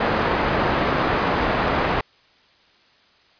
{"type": "low-pass noise", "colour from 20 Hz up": "white", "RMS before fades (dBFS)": -21, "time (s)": [0, 2.01], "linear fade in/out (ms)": 5, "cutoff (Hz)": 1200, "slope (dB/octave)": 12, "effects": ["white hiss -56 dBFS RMS until 3.39 s", "resampled to 11025 Hz"]}